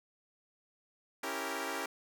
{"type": "chord", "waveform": "10% pulse", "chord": "C# diminished seventh", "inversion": "none", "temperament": "equal", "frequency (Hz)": [277.2, 329.6, 392, 466.2], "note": ["C#4", "E4", "G4", "Bb4"], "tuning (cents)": [0, 0, 0, 0], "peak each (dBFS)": [-33, -34, -32, -33], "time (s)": [1.23, 1.86], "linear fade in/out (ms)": 5, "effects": []}